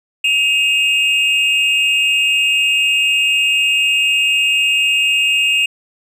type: tone pair together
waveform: triangle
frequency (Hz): 2544 / 2800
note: D#7 / F7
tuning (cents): +38 / +4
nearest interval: major second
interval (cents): 166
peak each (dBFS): -13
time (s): 0.24-5.66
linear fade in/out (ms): 5
effects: resampled to 32000 Hz